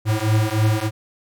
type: beating tone pair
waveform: square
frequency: 106.9 / 110.2 Hz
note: A2 / A2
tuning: -49 / +3 cents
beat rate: 3.3 Hz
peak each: -20 dBFS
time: 0.05-0.91 s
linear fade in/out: 50 ms
effects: none